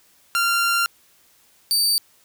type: tone pair in turn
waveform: sawtooth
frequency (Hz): 1385 / 4616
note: F6 / D8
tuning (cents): -15 / -31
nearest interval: octave + major sixth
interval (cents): 2084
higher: second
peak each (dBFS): -14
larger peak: neither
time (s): 0.35-0.86 / 1.71-1.98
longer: first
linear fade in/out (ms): 0
effects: white hiss -57 dBFS RMS until 2.24 s